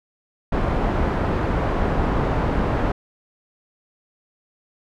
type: low-pass noise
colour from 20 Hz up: pink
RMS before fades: -21 dBFS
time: 0.52-2.92 s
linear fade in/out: 5 ms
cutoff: 1200 Hz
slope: 12 dB/octave
effects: none